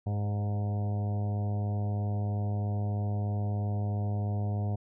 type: harmonic tone with a mistuned harmonic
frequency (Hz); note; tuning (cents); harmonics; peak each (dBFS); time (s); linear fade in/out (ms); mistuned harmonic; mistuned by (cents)
103.1; G#2; -12; 1 / 2 / 3 / 4 / 5 / 6 / 7 / 8 / 9; -28 / -38 / -47 / -46 / -48 / -47 / -44 / -55 / -55; 0.06-4.76; 10; 5; +23
effects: none